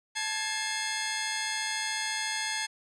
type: tone cluster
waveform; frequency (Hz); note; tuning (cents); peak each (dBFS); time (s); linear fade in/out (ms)
15% pulse; 877 / 1660 / 2124; A5 / G#6 / C7; -6 / -1 / +25; -28; 0.15-2.67; 20
effects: resampled to 24000 Hz